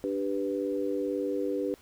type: chord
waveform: sine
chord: G major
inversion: second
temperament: equal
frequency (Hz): 293.7 / 392 / 493.9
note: D4 / G4 / B4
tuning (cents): 0 / 0 / 0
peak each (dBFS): -32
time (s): 0.04-1.74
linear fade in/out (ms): 0
effects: pink hiss -58 dBFS RMS until 1.81 s